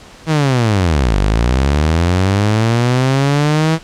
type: linear two-way sweep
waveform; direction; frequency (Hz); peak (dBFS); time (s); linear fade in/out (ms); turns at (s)
sawtooth; down then up; 163.5 to 47.28 to 163.5; -7; 0.26-3.79; 50; 1.17
effects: pink hiss -39 dBFS RMS until 3.83 s + low-pass 7000 Hz 12 dB/octave